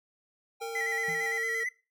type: tone with tremolo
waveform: square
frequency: 800 Hz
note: G5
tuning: 35 cents sharp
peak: -38 dBFS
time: 0.6-1.39 s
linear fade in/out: 20 ms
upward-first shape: triangle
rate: 6.5 Hz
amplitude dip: 55%
type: tone with pitch glide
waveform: square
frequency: 458.8 to 453.3 Hz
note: A#4 to A#4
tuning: -28 to -48 cents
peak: -36 dBFS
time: 0.61-1.64 s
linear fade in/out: 10 ms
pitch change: -20 cents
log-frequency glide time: 0.72-0.78 s
type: tone with vibrato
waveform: triangle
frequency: 1975.5 Hz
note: B6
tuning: in tune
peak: -28 dBFS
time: 0.75-1.69 s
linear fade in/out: 5 ms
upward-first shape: square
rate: 8.8 Hz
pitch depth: 41 cents each way
type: tone with exponential decay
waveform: triangle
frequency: 164.81 Hz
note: E3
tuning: in tune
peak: -36 dBFS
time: 1.08-1.33 s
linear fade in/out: 5 ms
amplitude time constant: 54 ms
effects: noise-tail reverb RT60 0.3 s tail -20 dB re dry